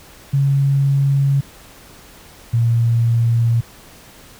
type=tone pair in turn; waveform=sine; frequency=138.59 / 116.54 Hz; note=C#3 / A#2; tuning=0 / 0 cents; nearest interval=minor third; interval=300 cents; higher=first; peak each=-12 dBFS; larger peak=neither; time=0.33-1.41 / 2.53-3.61 s; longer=neither; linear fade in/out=10 ms; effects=pink hiss -43 dBFS RMS until 4.39 s